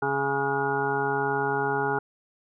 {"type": "harmonic tone with a mistuned harmonic", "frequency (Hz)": 138.59, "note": "C#3", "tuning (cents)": 0, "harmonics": [1, 2, 3, 5, 6, 7, 8, 9, 10], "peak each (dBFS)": [-35, -36, -28, -40, -28, -36, -40, -39, -30], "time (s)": [0.02, 1.99], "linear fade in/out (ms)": 5, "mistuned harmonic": 10, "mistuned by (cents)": 61, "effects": []}